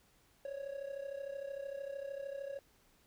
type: tone with amplitude modulation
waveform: triangle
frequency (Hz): 554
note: C#5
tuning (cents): -1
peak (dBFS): -35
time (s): 0.45-2.59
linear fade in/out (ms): 2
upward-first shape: sine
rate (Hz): 33.2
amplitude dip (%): 75
effects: pink hiss -69 dBFS RMS until 3.06 s